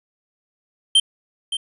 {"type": "tone with echo", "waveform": "square", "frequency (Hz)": 3136, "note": "G7", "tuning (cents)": 0, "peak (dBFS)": -11, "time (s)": [0.95, 1], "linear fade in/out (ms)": 5, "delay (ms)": 570, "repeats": 1, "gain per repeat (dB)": -11, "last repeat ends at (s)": 1.57, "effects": ["resampled to 24000 Hz"]}